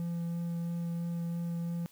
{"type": "tone with vibrato", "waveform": "triangle", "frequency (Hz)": 170, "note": "F3", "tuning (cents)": -46, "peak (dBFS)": -30, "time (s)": [0, 1.86], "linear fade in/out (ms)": 0, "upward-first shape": "sine", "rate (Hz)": 3, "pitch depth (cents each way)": 8, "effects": ["white hiss -62 dBFS RMS until 1.91 s"]}